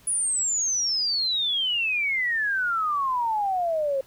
sine exponential sweep, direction down, 10000 to 528 Hz, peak -22 dBFS, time 0.07-4.01 s, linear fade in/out 5 ms, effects pink hiss -55 dBFS RMS until 4.06 s

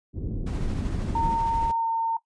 pink low-pass noise, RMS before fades -31 dBFS, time 0.13-1.39 s, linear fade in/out 50 ms, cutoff 340 Hz, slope 24 dB/octave
brown noise with tremolo, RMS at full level -30 dBFS, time 0.46-1.72 s, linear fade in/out 10 ms, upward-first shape sine, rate 13 Hz, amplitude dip 30%
sine tone with pitch glide, 916 to 909.7 Hz, A#5 to A#5, -31 to -43 cents, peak -22 dBFS, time 1.15-2.17 s, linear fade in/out 5 ms, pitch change -12 cents, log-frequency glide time 1.79-1.85 s
effects noise-tail reverb RT60 0.1 s tail -18 dB re dry + resampled to 22050 Hz

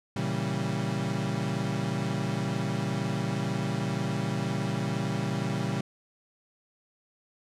35% pulse chord, A# diminished seventh, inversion none, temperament equal, 116.54 / 138.59 / 164.81 / 196 Hz, A#2 / C#3 / E3 / G3, 0 / 0 / 0 / 0 cents, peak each -32 / -31 / -33 / -31 dBFS, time 0.16-5.81 s, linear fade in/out 5 ms, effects low-pass 8000 Hz 12 dB/octave

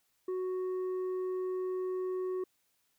triangle tone with tanh clipping, 370 Hz, F#4, in tune, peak -33 dBFS, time 0.28-2.44 s, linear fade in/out 5 ms, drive 9 dB, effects white hiss -75 dBFS RMS until 2.98 s

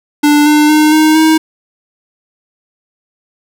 square tone with pitch steps, 294.6 / 299.9 / 305.3 / 310.9 / 316.5 Hz, D4 / D4 / D#4 / D#4 / D#4, +6 / +36 / -33 / -1 / +30 cents, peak -6 dBFS, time 0.23-1.38 s, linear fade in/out 10 ms, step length 230 ms, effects none

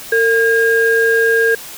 sine tone pair together, 454.6 / 1620 Hz, A#4 / G#6, -43 / -43 cents, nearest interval octave + minor seventh, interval 2200 cents, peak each -12 / -12 dBFS, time 0.12-1.55 s, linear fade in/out 5 ms, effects tanh soft clip ceiling -3 dBFS + white hiss -32 dBFS RMS until 1.77 s

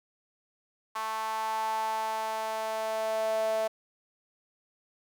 sawtooth tone with high-pass filter sweep, 220 Hz, A3, in tune, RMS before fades -31 dBFS, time 0.95-3.68 s, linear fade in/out 10 ms, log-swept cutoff 1000 to 630 Hz, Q 6.9, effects none

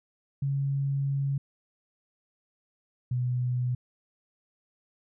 sine tone pair in turn, 138.59 / 124.42 Hz, C#3 / B2, 0 / +13 cents, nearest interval major second, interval 187 cents, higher first, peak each -25 dBFS, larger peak neither, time 0.42-1.38 / 3.11-3.75 s, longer first, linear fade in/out 5 ms, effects none

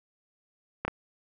clicks, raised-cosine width 0.5 ms, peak -14 dBFS, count 2, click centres 0.85 / 0.88 s, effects none

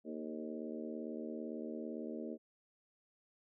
harmonic tone with a mistuned harmonic, 77.78 Hz, D#2, in tune, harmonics 3 / 4 / 5 / 6 / 7 / 8, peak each -44 / -46 / -48 / -50 / -51 / -52 dBFS, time 0.04-2.38 s, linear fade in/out 50 ms, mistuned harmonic 6, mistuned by -33 cents, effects none

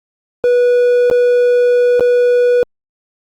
triangle tone with dropouts, 488.8 Hz, B4, 18 cents flat, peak -6 dBFS, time 0.44-2.63 s, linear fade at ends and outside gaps 0 ms, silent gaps 1.1-1.112 / 1.996-2.007 s, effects Opus 48 kbps

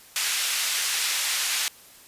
pink band-pass noise, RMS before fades -26 dBFS, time 0.16-1.68 s, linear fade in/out 0 ms, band 2200 to 12000 Hz, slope 12 dB/octave, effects white hiss -50 dBFS RMS until 2.07 s + resampled to 32000 Hz

